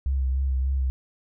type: tone with vibrato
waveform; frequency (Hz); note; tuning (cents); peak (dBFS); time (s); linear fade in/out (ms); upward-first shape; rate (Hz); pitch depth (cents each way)
sine; 66.2; C2; +21; -21; 0.06-0.9; 0; sine; 3.4; 37
effects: none